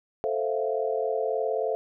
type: chord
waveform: sine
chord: F major seventh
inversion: first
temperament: equal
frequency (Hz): 440 / 523.3 / 659.3 / 698.5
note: A4 / C5 / E5 / F5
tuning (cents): 0 / 0 / 0 / 0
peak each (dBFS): -28 / -30 / -31 / -33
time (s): 0.24-1.75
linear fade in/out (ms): 0
effects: none